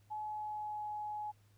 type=tone with pitch glide; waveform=sine; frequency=852 to 842.2 Hz; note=G#5 to G#5; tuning=+44 to +24 cents; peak=-38 dBFS; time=0.1-1.32 s; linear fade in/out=20 ms; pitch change=-20 cents; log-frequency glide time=0.21-0.88 s; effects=added 103 Hz sine -64 dBFS peak until 1.57 s + pink hiss -73 dBFS RMS until 1.57 s